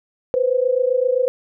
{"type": "tone pair together", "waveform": "sine", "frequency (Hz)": [493.9, 521.6], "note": ["B4", "C5"], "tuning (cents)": [0, -5], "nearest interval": "minor second", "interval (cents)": 95, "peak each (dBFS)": -18, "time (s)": [0.34, 1.28], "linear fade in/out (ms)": 0, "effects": []}